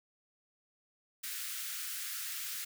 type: high-pass noise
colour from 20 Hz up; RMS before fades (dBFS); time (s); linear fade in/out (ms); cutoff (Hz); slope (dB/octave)
white; -40; 1.23-2.65; 10; 1300; 48
effects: none